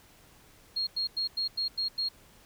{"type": "tone bursts", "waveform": "triangle", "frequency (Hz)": 4267, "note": "C8", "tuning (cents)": 33, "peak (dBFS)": -24, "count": 7, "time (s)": [0.76, 2.088], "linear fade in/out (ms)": 10, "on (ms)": 110, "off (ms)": 93, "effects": ["tanh soft clip ceiling -26 dBFS", "pink hiss -58 dBFS RMS until 2.45 s"]}